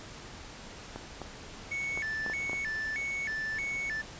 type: clicks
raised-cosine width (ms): 1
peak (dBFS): -24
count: 7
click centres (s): 0.96 / 1.217 / 1.975 / 2.263 / 2.299 / 2.496 / 2.532
type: tone with vibrato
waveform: triangle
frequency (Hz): 1975.5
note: B6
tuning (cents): 0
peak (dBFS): -30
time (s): 1.71-4.02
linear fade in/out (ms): 10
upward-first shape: square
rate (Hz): 1.6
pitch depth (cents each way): 200
effects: pink hiss -46 dBFS RMS until 4.19 s + resampled to 16000 Hz